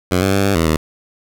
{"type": "tone with pitch steps", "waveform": "10% pulse", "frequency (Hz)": [90.9, 96.5, 98.4, 99.6, 82, 78.6], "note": ["F#2", "G2", "G2", "G2", "E2", "D#2"], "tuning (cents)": [-30, -27, 7, 28, -9, 18], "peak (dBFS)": -5, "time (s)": [0.11, 0.77], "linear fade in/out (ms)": 5, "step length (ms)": 110, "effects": []}